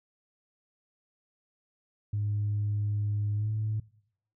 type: tone with pitch glide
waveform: sine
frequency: 103.8 to 107.96 Hz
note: G#2 to A2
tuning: 0 to -32 cents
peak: -26 dBFS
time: 2.13-3.8 s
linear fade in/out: 5 ms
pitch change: +68 cents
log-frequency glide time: 3.35-3.49 s
effects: noise-tail reverb RT60 0.7 s tail -22 dB re dry + tanh soft clip ceiling -23 dBFS